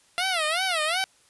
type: tone with vibrato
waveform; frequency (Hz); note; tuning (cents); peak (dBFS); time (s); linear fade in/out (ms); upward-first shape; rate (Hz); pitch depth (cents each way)
10% pulse; 683; F5; -39; -15; 0.18-1.04; 0; sine; 2.7; 200
effects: white hiss -60 dBFS RMS until 1.29 s + resampled to 24000 Hz